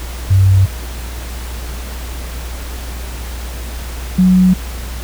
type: tone pair in turn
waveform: sine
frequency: 96 / 184.29 Hz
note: G2 / F#3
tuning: -36 / -7 cents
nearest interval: major seventh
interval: 1129 cents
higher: second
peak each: -6 dBFS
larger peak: neither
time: 0.3-0.66 / 4.18-4.54 s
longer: neither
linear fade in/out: 10 ms
effects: added 60 Hz sine -23 dBFS peak until 5.03 s + pink hiss -31 dBFS RMS until 5.03 s